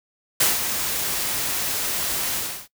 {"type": "noise with ADSR envelope", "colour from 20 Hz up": "white", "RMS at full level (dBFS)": -17, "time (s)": [0.4, 2.68], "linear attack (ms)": 7, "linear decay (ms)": 170, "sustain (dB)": -8, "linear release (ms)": 330, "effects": ["noise-tail reverb RT60 0.1 s tail -20 dB re dry"]}